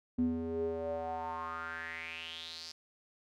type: tone with band-pass filter sweep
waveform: square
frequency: 82.1 Hz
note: E2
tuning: 6 cents flat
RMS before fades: -38 dBFS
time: 0.18-2.72 s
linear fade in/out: 5 ms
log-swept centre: 240 to 5100 Hz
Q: 5.9
effects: none